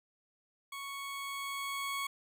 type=tone with level ramp; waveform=20% pulse; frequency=1109 Hz; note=C#6; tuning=in tune; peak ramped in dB=-36 to -29 dBFS; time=0.72-2.07 s; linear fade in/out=5 ms; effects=none